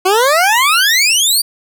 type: exponential sweep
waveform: 20% pulse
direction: up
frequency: 360.2 to 4764 Hz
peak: -4 dBFS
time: 0.05-1.42 s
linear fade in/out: 10 ms
effects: none